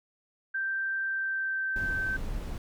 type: tone with pitch glide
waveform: sine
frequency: 1568 to 1547.3 Hz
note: G6 to G6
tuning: 0 to -23 cents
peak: -28 dBFS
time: 0.54-2.17 s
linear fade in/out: 10 ms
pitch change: -23 cents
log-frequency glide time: 1.05-2.05 s
type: noise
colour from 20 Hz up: brown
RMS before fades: -35 dBFS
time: 1.76-2.58 s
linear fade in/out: 2 ms
effects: none